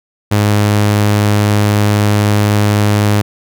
sawtooth tone, 103.9 Hz, G#2, 1 cent sharp, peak -5 dBFS, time 0.31-3.22 s, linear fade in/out 10 ms, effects none

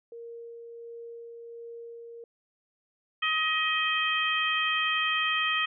sine tone with tremolo, 466.2 Hz, A#4, in tune, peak -39 dBFS, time 0.12-2.24 s, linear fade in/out 2 ms, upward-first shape sine, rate 1.4 Hz, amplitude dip 25%
harmonic tone, 631 Hz, D#5, 24 cents sharp, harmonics 2 / 3 / 4 / 5, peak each -30 / -30 / -30 / -30 dBFS, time 3.22-5.66 s, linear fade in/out 10 ms
effects none

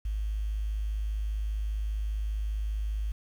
sine tone with quantisation, 52.5 Hz, G#1, 19 cents sharp, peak -28 dBFS, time 0.05-3.12 s, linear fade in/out 5 ms, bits 9, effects none

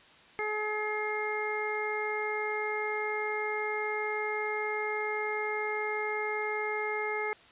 harmonic tone, 425.1 Hz, G#4, 40 cents sharp, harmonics 1 / 2 / 3 / 4 / 5, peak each -34 / -37 / -40 / -41 / -34 dBFS, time 0.39-7.33 s, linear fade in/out 0 ms, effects white hiss -56 dBFS RMS until 7.51 s + resampled to 8000 Hz

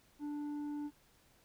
sine tone with tanh clipping, 293.7 Hz, D4, in tune, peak -39 dBFS, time 0.19-0.91 s, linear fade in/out 50 ms, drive 6 dB, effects pink hiss -68 dBFS RMS until 1.44 s

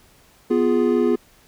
triangle chord, F diminished, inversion second, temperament equal, 246.9 / 349.2 / 415.3 Hz, Cb4 / F4 / Ab4, 0 / 0 / 0 cents, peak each -18 dBFS, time 0.5-1.16 s, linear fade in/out 10 ms, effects pink hiss -54 dBFS RMS until 1.47 s

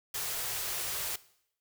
white band-stop noise, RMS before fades -35 dBFS, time 0.14-1.16 s, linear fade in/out 5 ms, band 170 to 340 Hz, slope 48 dB/octave, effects noise-tail reverb RT60 0.7 s tail -19 dB re dry

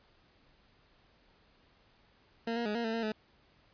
20% pulse tone with pitch steps, 230 / 235.9 / 209.7 / 234.6 / 223.8 / 229 / 215.7 Hz, A#3 / A#3 / G#3 / A#3 / A3 / A#3 / A3, -23 / +21 / +17 / +11 / +30 / -31 / -34 cents, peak -27 dBFS, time 2.47-3.121 s, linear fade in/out 5 ms, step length 93 ms, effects pink hiss -66 dBFS RMS until 3.73 s + resampled to 11025 Hz

